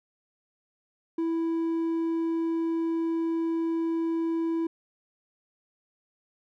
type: tone with hard clipping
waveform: sine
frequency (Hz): 329.6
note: E4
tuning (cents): 0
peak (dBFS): -26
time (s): 1.18-4.67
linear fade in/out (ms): 5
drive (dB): 3
effects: none